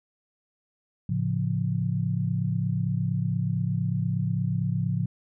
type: chord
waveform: sine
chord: A augmented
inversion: none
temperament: equal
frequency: 110 / 138.59 / 174.61 Hz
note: A2 / C#3 / E#3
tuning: 0 / 0 / 0 cents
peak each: -28 dBFS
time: 1.09-5.06 s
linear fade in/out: 5 ms
effects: none